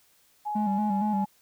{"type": "tone with pitch glide", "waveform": "sine", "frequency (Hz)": [839, 844.3], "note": ["G#5", "G#5"], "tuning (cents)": [17, 28], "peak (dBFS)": -28, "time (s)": [0.45, 1.26], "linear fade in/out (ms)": 20, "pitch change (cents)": 11, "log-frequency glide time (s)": [0.96, 1.08]}
{"type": "tone with vibrato", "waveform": "triangle", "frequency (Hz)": 204.6, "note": "G#3", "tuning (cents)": -26, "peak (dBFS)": -23, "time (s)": [0.55, 1.25], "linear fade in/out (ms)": 10, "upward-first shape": "square", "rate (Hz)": 4.3, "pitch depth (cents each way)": 64}
{"effects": ["white hiss -63 dBFS RMS until 1.41 s"]}